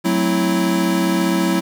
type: chord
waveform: square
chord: F# half-diminished seventh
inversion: none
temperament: equal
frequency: 185 / 220 / 261.6 / 329.6 Hz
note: F#3 / A3 / C4 / E4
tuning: 0 / 0 / 0 / 0 cents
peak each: -20 / -25 / -25 / -20 dBFS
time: 0.04-1.61 s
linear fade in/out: 20 ms
effects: 8-bit